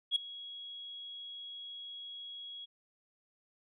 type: tone with ADSR envelope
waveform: sine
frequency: 3322 Hz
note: G#7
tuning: in tune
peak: -23 dBFS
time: 0.11-2.66 s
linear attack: 49 ms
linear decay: 5 ms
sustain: -20 dB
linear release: 20 ms
effects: tanh soft clip ceiling -22 dBFS